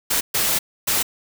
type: noise bursts at uneven times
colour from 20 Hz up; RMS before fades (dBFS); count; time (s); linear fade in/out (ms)
white; -20; 3; 0.1-0.21 / 0.34-0.59 / 0.87-1.03; 10
effects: none